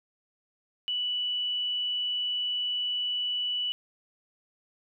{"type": "tone", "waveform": "sine", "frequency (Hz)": 2960, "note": "F#7", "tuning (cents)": 0, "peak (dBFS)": -27, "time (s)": [0.88, 3.72], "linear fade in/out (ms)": 0, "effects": []}